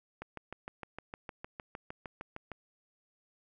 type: click train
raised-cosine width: 0.5 ms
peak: -26 dBFS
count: 16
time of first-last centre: 0.22-2.517 s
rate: 6.53 Hz
effects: none